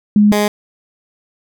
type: tone pair in turn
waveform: sine / 15% pulse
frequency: 208 / 208 Hz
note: G#3 / G#3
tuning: +3 / +3 cents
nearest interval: unison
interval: 0 cents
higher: neither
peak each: -6 dBFS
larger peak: neither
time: 0.16-0.32 / 0.32-0.48 s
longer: neither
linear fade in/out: 2 ms
effects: none